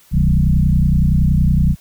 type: tone with frequency modulation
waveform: sine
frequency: 105.2 Hz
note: G#2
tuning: 23 cents sharp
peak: -10 dBFS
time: 0.11-1.76 s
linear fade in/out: 50 ms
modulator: 30.7 Hz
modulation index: 2.7
effects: white hiss -50 dBFS RMS until 1.8 s